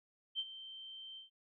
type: tone with ADSR envelope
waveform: sine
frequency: 3121 Hz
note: G7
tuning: 8 cents flat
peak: -33 dBFS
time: 0.35-1.3 s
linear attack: 41 ms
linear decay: 46 ms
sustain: -14 dB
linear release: 130 ms
effects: none